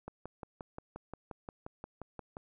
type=click train; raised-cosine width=1 ms; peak=-28 dBFS; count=14; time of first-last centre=0.08-2.369 s; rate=5.68 Hz; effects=none